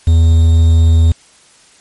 triangle tone with quantisation, 81.9 Hz, E2, 11 cents flat, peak -3 dBFS, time 0.07-1.12 s, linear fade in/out 5 ms, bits 5, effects white hiss -46 dBFS RMS until 1.8 s + MP3 48 kbps

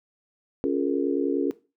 sine chord, Bb minor seventh, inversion first, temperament just, 279.7 / 349.6 / 419.5 / 466.2 Hz, Db4 / F4 / Ab4 / Bb4, +16 / +2 / +17 / 0 cents, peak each -25 / -27 / -28 / -30 dBFS, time 0.64-1.51 s, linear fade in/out 0 ms, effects noise-tail reverb RT60 0.3 s tail -17 dB re dry

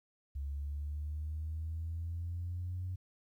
sine exponential sweep, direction up, 69.3 to 92.4 Hz, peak -35 dBFS, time 0.35-2.96 s, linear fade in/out 10 ms, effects tanh soft clip ceiling -31 dBFS + 12-bit

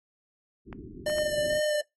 white low-pass noise, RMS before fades -43 dBFS, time 0.65-1.61 s, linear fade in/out 50 ms, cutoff 400 Hz, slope 96 dB/octave
clicks, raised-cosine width 0.5 ms, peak -26 dBFS, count 3, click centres 0.728 / 1.098 / 1.184 s
square tone with vibrato, 601 Hz, D5, 40 cents sharp, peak -26 dBFS, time 1.06-1.81 s, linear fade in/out 5 ms, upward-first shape sine, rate 2.3 Hz, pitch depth 16 cents each way
effects noise-tail reverb RT60 0.2 s tail -25 dB re dry + AAC 32 kbps

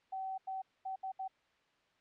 sine tone bursts at uneven times, 764 Hz, G5, 45 cents flat, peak -37 dBFS, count 5, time 0.12-0.38 / 0.47-0.62 / 0.85-0.96 / 1.03-1.12 / 1.19-1.28 s, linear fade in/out 10 ms, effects white hiss -72 dBFS RMS until 2 s + low-pass 3000 Hz 12 dB/octave

